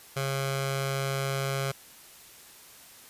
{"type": "tone with notch filter", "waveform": "15% pulse", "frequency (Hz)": 136.5, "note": "C#3", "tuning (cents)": -26, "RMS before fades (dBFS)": -30, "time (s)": [0.16, 1.72], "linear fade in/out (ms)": 10, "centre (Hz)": 280, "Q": 0.76, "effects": ["white hiss -51 dBFS RMS until 3.09 s", "resampled to 32000 Hz"]}